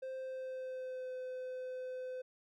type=tone with pitch glide; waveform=triangle; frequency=523 to 510.2 Hz; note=C5 to C5; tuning=-1 to -44 cents; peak=-38 dBFS; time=0.02-2.22 s; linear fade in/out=10 ms; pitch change=-43 cents; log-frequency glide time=0.16-1.13 s; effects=none